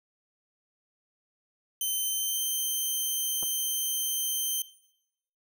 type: tone with pitch glide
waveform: 5% pulse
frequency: 3083 to 3113 Hz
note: G7 to G7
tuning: -29 to -13 cents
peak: -20 dBFS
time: 1.81-4.62 s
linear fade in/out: 2 ms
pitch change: +16 cents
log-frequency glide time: 2.04-2.4 s
type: clicks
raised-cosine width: 1 ms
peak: -29 dBFS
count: 2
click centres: 3.427 / 3.433 s
effects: noise-tail reverb RT60 0.8 s tail -18 dB re dry